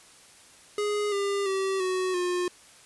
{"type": "tone with pitch steps", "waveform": "square", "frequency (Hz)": [415.3, 400, 385.3, 371.1, 357.4], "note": ["G#4", "G4", "G4", "F#4", "F4"], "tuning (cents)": [0, 35, -30, 5, 40], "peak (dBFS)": -26, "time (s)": [0.78, 2.48], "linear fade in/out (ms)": 2, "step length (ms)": 340, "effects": ["white hiss -53 dBFS RMS until 2.85 s", "resampled to 24000 Hz"]}